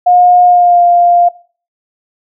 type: tone with pitch glide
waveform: sine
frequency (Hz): 716 to 699.2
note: F5 to F5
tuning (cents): +43 to +2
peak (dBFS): -4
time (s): 0.06-1.29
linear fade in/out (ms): 10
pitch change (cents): -41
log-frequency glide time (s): 0.44-0.82
effects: noise-tail reverb RT60 0.4 s tail -19 dB re dry